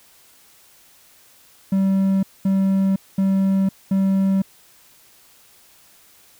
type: tone bursts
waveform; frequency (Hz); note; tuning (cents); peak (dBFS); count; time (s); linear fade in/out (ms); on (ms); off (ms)
triangle; 193.1; G3; -26; -13; 4; 1.72-4.42; 5; 510; 220
effects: white hiss -52 dBFS RMS until 6.39 s